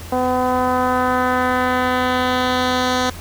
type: tone with low-pass filter sweep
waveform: 10% pulse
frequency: 252.5 Hz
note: B3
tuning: 39 cents sharp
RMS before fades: -18 dBFS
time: 0.12-3.1 s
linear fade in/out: 5 ms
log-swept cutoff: 750 to 5600 Hz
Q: 1.4
effects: added 84 Hz sine -33 dBFS peak until 3.2 s + pink hiss -37 dBFS RMS until 3.2 s